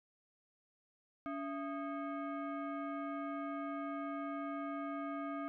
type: tone with frequency modulation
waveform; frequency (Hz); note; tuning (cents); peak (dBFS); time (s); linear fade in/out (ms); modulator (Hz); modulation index
sine; 284.2; C#4; +43; -38; 1.26-5.48; 0; 954; 1.1
effects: none